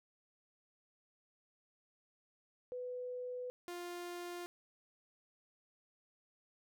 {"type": "tone pair in turn", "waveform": ["sine", "sawtooth"], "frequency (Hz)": [497.7, 350.8], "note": ["B4", "F4"], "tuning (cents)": [13, 8], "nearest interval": "tritone", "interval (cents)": 605, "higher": "first", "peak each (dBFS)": [-40, -39], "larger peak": "second", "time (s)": [[2.72, 3.5], [3.68, 4.46]], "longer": "neither", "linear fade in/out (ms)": 0, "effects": []}